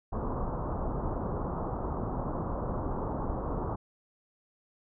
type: low-pass noise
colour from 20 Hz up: pink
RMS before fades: -33 dBFS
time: 0.12-3.76 s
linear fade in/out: 10 ms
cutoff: 1200 Hz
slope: 48 dB/octave
effects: none